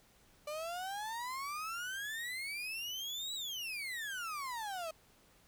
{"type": "exponential two-way sweep", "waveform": "35% pulse", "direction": "up then down", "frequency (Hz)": [587, 3951, 625], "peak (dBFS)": -37, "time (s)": [0.47, 4.91], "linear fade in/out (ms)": 5, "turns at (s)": 3.34, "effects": ["pink hiss -66 dBFS RMS until 5.47 s"]}